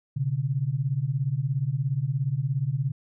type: beating tone pair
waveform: sine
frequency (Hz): 125.6 / 142.6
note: B2 / C#3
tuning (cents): +30 / +49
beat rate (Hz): 17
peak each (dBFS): -27 / -26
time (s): 0.16-2.92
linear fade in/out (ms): 10
effects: none